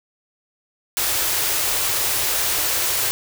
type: band-stop noise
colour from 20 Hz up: white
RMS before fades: -21 dBFS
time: 0.97-3.11 s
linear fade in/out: 0 ms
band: 140 to 300 Hz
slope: 48 dB/octave
effects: none